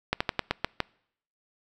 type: slowing click train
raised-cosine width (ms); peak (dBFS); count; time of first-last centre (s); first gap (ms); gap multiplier
0.3; -8; 7; 0.13-0.803; 75; 1.16
effects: noise-tail reverb RT60 0.7 s tail -26 dB re dry